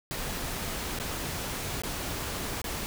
pink noise with dropouts, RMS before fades -34 dBFS, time 0.11-2.86 s, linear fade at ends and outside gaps 0 ms, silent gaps 0.988-0.999 / 1.819-1.835 / 2.617-2.642 s, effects none

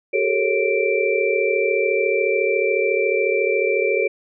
sine tone cluster, 381.8 / 421.6 / 455.7 / 550 / 2344 Hz, G4 / G#4 / A#4 / C#5 / D7, -46 / +26 / -39 / -14 / -4 cents, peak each -23 dBFS, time 0.13-4.08 s, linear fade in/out 10 ms, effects none

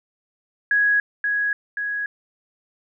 sine tone with echo, 1664 Hz, G#6, 3 cents sharp, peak -15 dBFS, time 0.71-1 s, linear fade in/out 2 ms, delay 530 ms, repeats 2, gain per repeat -4 dB, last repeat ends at 2.06 s, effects none

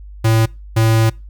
square tone pair in turn, 112.1 / 112.1 Hz, A2 / A2, +33 / +33 cents, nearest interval unison, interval 0 cents, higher neither, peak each -11 dBFS, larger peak neither, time 0.24-0.46 / 0.76-1.1 s, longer second, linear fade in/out 10 ms, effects noise-tail reverb RT60 0.3 s tail -25 dB re dry + added 50 Hz sine -32 dBFS peak until 1.29 s

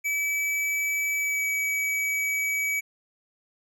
square tone with pitch glide, 2296 to 2279 Hz, D7 to C#7, -40 to +47 cents, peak -25 dBFS, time 0.04-2.81 s, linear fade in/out 20 ms, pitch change -13 cents, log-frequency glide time 1.16-1.43 s, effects none

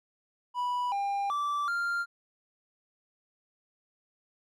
triangle tone with pitch steps, 983 / 800 / 1164 / 1394 Hz, B5 / G5 / D6 / F6, -8 / +35 / -16 / -4 cents, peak -26 dBFS, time 0.54-2.06 s, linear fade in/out 50 ms, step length 380 ms, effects none

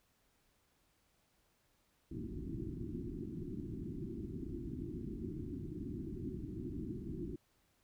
white low-pass noise, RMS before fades -43 dBFS, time 2.11-7.36 s, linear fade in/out 5 ms, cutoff 370 Hz, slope 96 dB/octave, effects pink hiss -75 dBFS RMS until 7.83 s

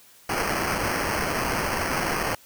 violet noise with sample-and-hold, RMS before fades -26 dBFS, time 0.29-2.35 s, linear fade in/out 5 ms, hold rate 3675 Hz, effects white hiss -53 dBFS RMS until 2.45 s

